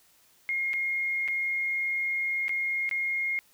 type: tone with dropouts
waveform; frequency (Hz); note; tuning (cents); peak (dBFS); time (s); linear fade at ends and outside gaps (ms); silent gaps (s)
sine; 2141; C7; +39; -26; 0.49-3.39; 0; 0.733-0.738 / 1.278-1.284 / 2.482-2.493 / 2.892-2.912
effects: white hiss -62 dBFS RMS until 3.53 s